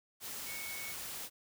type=tone in noise; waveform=sine; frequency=2217 Hz; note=C#7; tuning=in tune; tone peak=-44 dBFS; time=0.45-0.95 s; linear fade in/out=50 ms; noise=white; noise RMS=-43 dBFS; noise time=0.2-1.3 s; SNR=-4 dB; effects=none